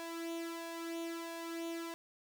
sawtooth tone with flanger, 333.2 Hz, E4, 19 cents sharp, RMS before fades -42 dBFS, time 0-1.94 s, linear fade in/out 0 ms, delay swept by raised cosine 1.8 to 2.71 ms, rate 1.5 Hz, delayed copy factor +0.6, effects none

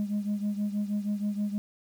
sine beating tone pair, 204.8 / 211.1 Hz, G#3 / G#3, -24 / +29 cents, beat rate 6.3 Hz, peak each -27 / -31 dBFS, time 0-1.58 s, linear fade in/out 0 ms, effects tanh soft clip ceiling -24 dBFS + 9-bit

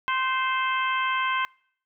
harmonic tone with a mistuned harmonic, 523.3 Hz, C5, in tune, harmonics 2 / 3 / 4 / 5 / 6, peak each -25 / -29 / -31 / -33 / -35 dBFS, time 0.08-1.45 s, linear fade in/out 0 ms, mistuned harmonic 3, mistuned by -29 cents, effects noise-tail reverb RT60 0.6 s tail -26 dB re dry

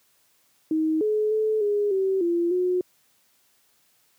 sine tone with pitch steps, 315.2 / 427 / 433.8 / 412.1 / 383.7 / 342.8 / 362.6 Hz, D#4 / G#4 / A4 / G#4 / G4 / F4 / F#4, +23 / +48 / -25 / -13 / -37 / -32 / -35 cents, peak -20 dBFS, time 0.71-2.81 s, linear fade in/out 2 ms, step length 300 ms, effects white hiss -64 dBFS RMS until 4.18 s + high-pass 80 Hz 12 dB/octave

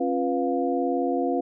sine tone cluster, 270.3 / 348.8 / 493.2 / 704 Hz, C#4 / F4 / B4 / F5, -44 / -2 / -2 / +14 cents, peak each -26 / -28 / -28 / -28 dBFS, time 0-1.41 s, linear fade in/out 10 ms, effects none

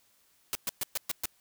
white noise bursts, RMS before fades -31 dBFS, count 6, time 0.53-1.256 s, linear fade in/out 0 ms, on 21 ms, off 120 ms, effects white hiss -67 dBFS RMS until 1.4 s

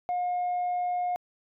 sine tone, 716 Hz, F5, 43 cents sharp, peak -24 dBFS, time 0.09-1.16 s, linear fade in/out 0 ms, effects tanh soft clip ceiling -24 dBFS

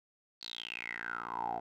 10% pulse tone with band-pass filter sweep, 58.27 Hz, A#1, in tune, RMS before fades -40 dBFS, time 0.41-1.6 s, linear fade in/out 10 ms, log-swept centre 4400 to 680 Hz, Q 9.8, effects none

